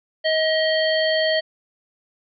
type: harmonic tone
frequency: 633 Hz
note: D#5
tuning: 30 cents sharp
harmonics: 1 / 3 / 5 / 7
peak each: -19 / -24 / -26 / -27 dBFS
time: 0.24-1.41 s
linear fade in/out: 20 ms
effects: none